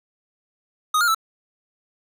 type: tone with pitch steps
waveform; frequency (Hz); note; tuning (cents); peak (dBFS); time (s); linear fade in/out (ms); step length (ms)
square; 1246 / 1412 / 1317; D#6 / F6 / E6; +2 / +19 / -2; -17; 0.94-1.147; 5; 69
effects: none